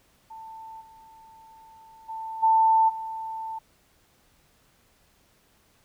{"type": "tone with level steps", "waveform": "sine", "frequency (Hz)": 890, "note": "A5", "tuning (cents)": 20, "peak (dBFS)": [-39, -48, -32, -16, -31], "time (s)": [0.3, 3.59], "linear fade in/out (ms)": 10, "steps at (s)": [0.8, 2.08, 2.42, 2.88], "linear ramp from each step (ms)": 20, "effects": ["pink hiss -63 dBFS RMS until 5.84 s"]}